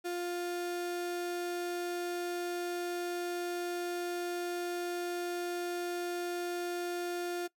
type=tone; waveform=35% pulse; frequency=351.1 Hz; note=F4; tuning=9 cents sharp; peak=-32 dBFS; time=0.04-7.48 s; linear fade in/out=20 ms; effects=noise-tail reverb RT60 0.1 s tail -20 dB re dry